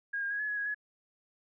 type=tone with pitch steps; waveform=sine; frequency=1632 / 1613 / 1654 / 1705 / 1680 / 1654 / 1691 Hz; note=G#6 / G6 / G#6 / G#6 / G#6 / G#6 / G#6; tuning=-31 / +49 / -8 / +45 / +19 / -8 / +31 cents; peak=-31 dBFS; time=0.13-0.746 s; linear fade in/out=10 ms; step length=88 ms; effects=none